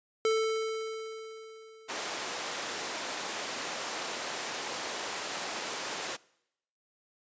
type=tone with exponential decay; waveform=square; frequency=442 Hz; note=A4; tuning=8 cents sharp; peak=-24 dBFS; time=0.25-2.55 s; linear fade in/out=1 ms; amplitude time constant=500 ms
type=high-pass noise; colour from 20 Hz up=pink; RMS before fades=-36 dBFS; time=1.88-6.17 s; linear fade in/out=20 ms; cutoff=440 Hz; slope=12 dB/octave
effects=noise-tail reverb RT60 0.8 s tail -23 dB re dry + resampled to 16000 Hz